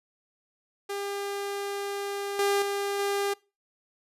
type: tone with level steps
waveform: sawtooth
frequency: 401.1 Hz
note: G4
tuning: 40 cents sharp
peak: -27 / -19 / -24 / -22 dBFS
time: 0.89-3.34 s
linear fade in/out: 10 ms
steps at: 2.39 / 2.62 / 2.99 s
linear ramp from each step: 2 ms
effects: noise-tail reverb RT60 0.3 s tail -24 dB re dry + resampled to 32000 Hz